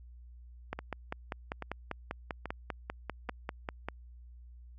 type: two click trains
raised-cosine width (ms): 0.5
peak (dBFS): -20 / -23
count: 17 / 4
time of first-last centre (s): 0.73-3.886 / 0.79-3.29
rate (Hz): 5.07 / 1.2
effects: added 60 Hz sine -49 dBFS peak until 4.78 s